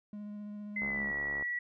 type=tone with vibrato; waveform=triangle; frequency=207.7 Hz; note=G#3; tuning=in tune; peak=-38 dBFS; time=0.13-1.11 s; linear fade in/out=2 ms; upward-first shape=sine; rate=15 Hz; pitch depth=11 cents each way
type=tone with pitch glide; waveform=sine; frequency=2049 to 1938.5 Hz; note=C7 to B6; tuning=-37 to -33 cents; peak=-32 dBFS; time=0.76-1.59 s; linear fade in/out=5 ms; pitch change=-96 cents; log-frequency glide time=0.86-1.07 s
type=click train; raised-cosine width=1 ms; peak=-30 dBFS; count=44; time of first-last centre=0.82-1.425 s; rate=71.1 Hz
effects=none